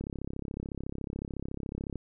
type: click train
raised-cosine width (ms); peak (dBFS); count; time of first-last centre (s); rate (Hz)
3; -23; 67; 0.01-1.957; 33.9
effects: none